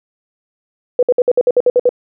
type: tone bursts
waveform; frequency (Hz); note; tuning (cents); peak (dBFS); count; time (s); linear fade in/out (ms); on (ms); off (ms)
sine; 493.9; B4; 0; -7; 10; 0.99-1.892; 2; 38; 58
effects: none